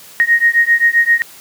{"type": "beating tone pair", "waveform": "sine", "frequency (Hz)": [1864.7, 1872.3], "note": ["A#6", "A#6"], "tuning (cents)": [0, 7], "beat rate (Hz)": 7.6, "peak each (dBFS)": -12, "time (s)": [0.2, 1.22], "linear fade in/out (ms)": 0, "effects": ["white hiss -39 dBFS RMS until 1.4 s", "high-pass 100 Hz 12 dB/octave"]}